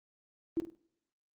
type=tone with echo; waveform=sine; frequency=329.6 Hz; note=E4; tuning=in tune; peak=-27 dBFS; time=0.57-0.6 s; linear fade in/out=0 ms; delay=50 ms; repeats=3; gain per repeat=-10 dB; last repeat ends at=0.75 s; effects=noise-tail reverb RT60 0.7 s tail -22 dB re dry + Opus 24 kbps